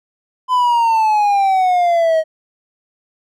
triangle exponential sweep, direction down, 1019 to 629 Hz, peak -9 dBFS, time 0.48-2.24 s, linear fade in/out 50 ms, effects none

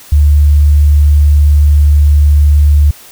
sine tone, 73.42 Hz, D2, in tune, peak -3 dBFS, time 0.12-2.91 s, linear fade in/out 5 ms, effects white hiss -36 dBFS RMS until 3.11 s

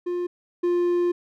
triangle tone pair in turn, 353.4 / 351 Hz, F4 / F4, +21 / +9 cents, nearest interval unison, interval 12 cents, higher first, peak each -22 / -17 dBFS, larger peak second, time 0.06-0.27 / 0.63-1.12 s, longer second, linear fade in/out 10 ms, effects none

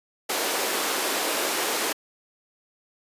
pink high-pass noise, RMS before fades -26 dBFS, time 0.29-1.93 s, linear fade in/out 10 ms, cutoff 320 Hz, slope 24 dB/octave, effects resampled to 32000 Hz

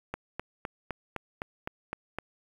click train, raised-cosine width 0.5 ms, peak -18 dBFS, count 9, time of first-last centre 0.14-2.186 s, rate 3.91 Hz, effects 8-bit

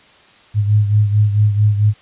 sine beating tone pair, 104.1 / 108.6 Hz, G#2 / A2, +5 / -22 cents, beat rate 4.5 Hz, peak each -11 / -18 dBFS, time 0.54-1.94 s, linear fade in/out 50 ms, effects white hiss -47 dBFS RMS until 2.01 s + resampled to 8000 Hz

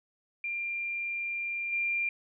sine tone with level steps, 2386 Hz, D7, 27 cents sharp, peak -31 / -27 dBFS, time 0.44-2.09 s, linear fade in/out 2 ms, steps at 1.72 s, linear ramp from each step 10 ms, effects none

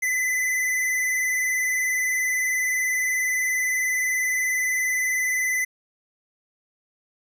square tone with vibrato, 2019 Hz, B6, 38 cents sharp, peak -22 dBFS, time 0.02-5.65 s, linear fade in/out 10 ms, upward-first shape triangle, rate 20 Hz, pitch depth 46 cents each way, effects none

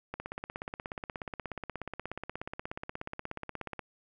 click train, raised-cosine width 0.5 ms, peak -22 dBFS, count 62, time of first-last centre 0.14-3.793 s, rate 16.7 Hz, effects none

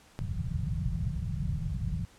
white low-pass noise, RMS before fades -32 dBFS, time 0.19-2.05 s, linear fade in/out 0 ms, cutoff 180 Hz, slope 96 dB/octave, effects pink hiss -58 dBFS RMS until 2.18 s + low-pass 10000 Hz 12 dB/octave

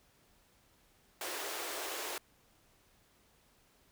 pink high-pass noise, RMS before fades -40 dBFS, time 1.21-2.18 s, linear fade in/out 2 ms, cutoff 340 Hz, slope 48 dB/octave, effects pink hiss -68 dBFS RMS until 3.91 s

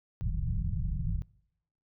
pink low-pass noise, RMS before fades -31 dBFS, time 0.21-1.22 s, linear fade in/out 0 ms, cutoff 180 Hz, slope 96 dB/octave, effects noise-tail reverb RT60 0.8 s tail -25 dB re dry

